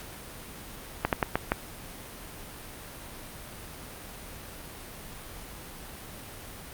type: slowing click train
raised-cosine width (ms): 0.5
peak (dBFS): -8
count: 5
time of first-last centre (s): 1.05-1.519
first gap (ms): 78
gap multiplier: 1.28
effects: pink hiss -43 dBFS RMS until 6.73 s + Opus 48 kbps